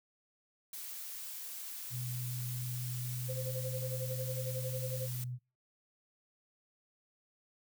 blue noise, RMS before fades -44 dBFS, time 0.73-5.24 s, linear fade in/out 2 ms
sine tone with pitch glide, 123.47 to 124.33 Hz, B2 to B2, 0 to +12 cents, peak -37 dBFS, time 1.9-5.39 s, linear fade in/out 50 ms, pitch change +12 cents, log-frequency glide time 2.16-3.75 s
sine tone with tremolo, 518 Hz, C5, 17 cents flat, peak -37 dBFS, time 3.28-5.09 s, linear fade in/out 20 ms, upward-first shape sine, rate 11 Hz, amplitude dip 85%
effects noise-tail reverb RT60 0.3 s tail -24 dB re dry

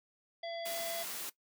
harmonic tone, 674 Hz, E5, 38 cents sharp, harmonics 1 / 3 / 5 / 7, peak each -39 / -48 / -47 / -51 dBFS, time 0.43-1.03 s, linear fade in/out 5 ms
white noise, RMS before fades -41 dBFS, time 0.65-1.3 s, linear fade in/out 10 ms
effects noise-tail reverb RT60 0.1 s tail -18 dB re dry + high-pass 200 Hz 12 dB/octave

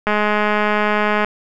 click train, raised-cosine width 0.5 ms, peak -3 dBFS, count 248, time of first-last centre 0.07-1.246 s, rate 210 Hz, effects none

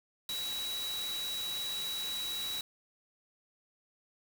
sine tone in noise, 3900 Hz, B7, 23 cents flat, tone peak -35 dBFS, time 0.29-2.61 s, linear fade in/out 2 ms, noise white, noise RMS -42 dBFS, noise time 0.29-2.61 s, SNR +4 dB, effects none

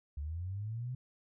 sine linear sweep, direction up, 69 to 129.2 Hz, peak -36 dBFS, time 0.17-0.95 s, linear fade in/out 5 ms, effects none

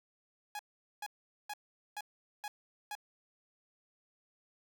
sawtooth tone bursts, 833 Hz, G#5, 5 cents sharp, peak -35 dBFS, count 6, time 0.55-2.952 s, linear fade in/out 2 ms, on 42 ms, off 430 ms, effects 12-bit

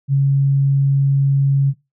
sine tone, 138.2 Hz, C#3, 5 cents flat, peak -11 dBFS, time 0.08-1.74 s, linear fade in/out 50 ms, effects noise-tail reverb RT60 0.2 s tail -19 dB re dry

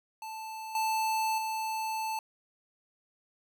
square tone with level steps, 880 Hz, A5, in tune, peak -39 / -28 / -32 dBFS, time 0.22-2.19 s, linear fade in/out 2 ms, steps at 0.75 / 1.38 s, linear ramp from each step 2 ms, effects none

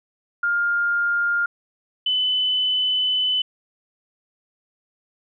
sine tone pair in turn, 1407 / 3012 Hz, F6 / F#7, +12 / +30 cents, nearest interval octave + minor second, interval 1318 cents, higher second, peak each -18 dBFS, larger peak neither, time 0.43-1.46 / 2.06-3.42 s, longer second, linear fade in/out 5 ms, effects none

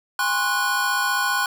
square tone cluster, 813 / 1036 / 1091 / 1472 Hz, G#5 / C6 / C#6 / F#6, -37 / -17 / -28 / -9 cents, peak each -29 / -27 / -29 / -23 dBFS, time 0.19-1.46 s, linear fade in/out 2 ms, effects none

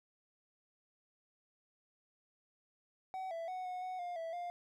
triangle tone with pitch steps, 755 / 664 / 740 / 730 / 740 / 707 / 658 / 703 Hz, F#5 / E5 / F#5 / F#5 / F#5 / F5 / E5 / F5, +35 / +12 / 0 / -24 / 0 / +21 / -3 / +11 cents, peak -37 dBFS, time 3.14-4.5 s, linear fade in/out 0 ms, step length 170 ms, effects none

